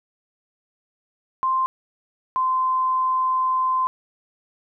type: tone pair in turn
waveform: sine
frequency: 1046.5 / 1034.5 Hz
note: C6 / C6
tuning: 0 / -20 cents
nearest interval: unison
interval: 20 cents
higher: first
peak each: -18 dBFS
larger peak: neither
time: 1.43-1.66 / 2.36-3.87 s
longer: second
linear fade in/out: 0 ms
effects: none